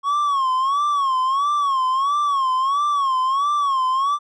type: tone with vibrato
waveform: triangle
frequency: 1100 Hz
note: C#6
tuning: 14 cents flat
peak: -15 dBFS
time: 0.03-4.19 s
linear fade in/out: 50 ms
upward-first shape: sine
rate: 1.5 Hz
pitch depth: 120 cents each way
effects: resampled to 22050 Hz